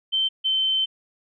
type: tone pair in turn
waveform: sine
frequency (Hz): 3104 / 3086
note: G7 / G7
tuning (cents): -18 / -28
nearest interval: unison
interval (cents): 10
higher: first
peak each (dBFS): -19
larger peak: neither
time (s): 0.12-0.29 / 0.44-0.86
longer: second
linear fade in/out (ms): 20
effects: none